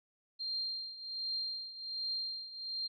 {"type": "tone with tremolo", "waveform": "sine", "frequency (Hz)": 4186, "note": "C8", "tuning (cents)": 0, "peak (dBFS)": -33, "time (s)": [0.39, 2.88], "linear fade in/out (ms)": 20, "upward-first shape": "triangle", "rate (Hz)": 1.3, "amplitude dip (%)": 80, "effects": []}